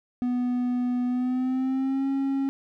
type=tone with pitch glide; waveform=triangle; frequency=246.9 to 272.4 Hz; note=B3 to C#4; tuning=0 to -30 cents; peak=-21 dBFS; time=0.22-2.49 s; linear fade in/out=0 ms; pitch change=+170 cents; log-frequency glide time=1.06-2.08 s; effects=none

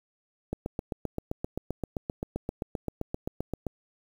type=click train; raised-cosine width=2 ms; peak=-17 dBFS; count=25; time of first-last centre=0.53-3.667 s; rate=7.65 Hz; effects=8-bit

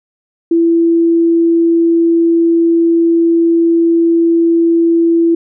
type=tone; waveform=sine; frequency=334.4 Hz; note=E4; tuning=25 cents sharp; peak=-7 dBFS; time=0.51-5.35 s; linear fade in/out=5 ms; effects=none

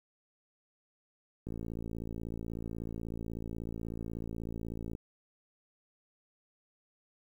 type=click train; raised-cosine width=3 ms; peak=-27 dBFS; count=197; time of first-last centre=1.47-4.951 s; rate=56.3 Hz; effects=10-bit

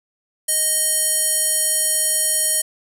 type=tone with band-pass filter; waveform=square; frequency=622.3 Hz; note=D#5; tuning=in tune; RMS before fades=-19 dBFS; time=0.48-2.62 s; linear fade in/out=10 ms; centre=10000 Hz; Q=4.2; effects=none

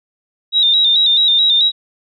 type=tone with vibrato; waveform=sine; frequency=3729 Hz; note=A#7; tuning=in tune; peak=-9 dBFS; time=0.52-1.72 s; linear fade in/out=50 ms; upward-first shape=square; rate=4.6 Hz; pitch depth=54 cents each way; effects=none

